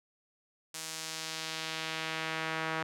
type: tone with band-pass filter sweep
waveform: sawtooth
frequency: 160 Hz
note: D#3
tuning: 49 cents sharp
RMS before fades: -37 dBFS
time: 0.74-2.83 s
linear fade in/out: 5 ms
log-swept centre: 7700 to 1500 Hz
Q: 1
effects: none